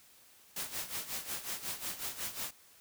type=noise with tremolo; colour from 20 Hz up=white; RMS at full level=-37 dBFS; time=0.56-2.51 s; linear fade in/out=5 ms; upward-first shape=sine; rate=5.5 Hz; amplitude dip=75%; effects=white hiss -61 dBFS RMS until 2.8 s